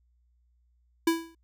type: tone with exponential decay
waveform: square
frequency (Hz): 330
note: E4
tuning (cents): +2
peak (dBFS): -19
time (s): 1.07-1.35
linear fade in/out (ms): 5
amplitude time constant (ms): 60
effects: added 60 Hz sine -64 dBFS peak until 1.43 s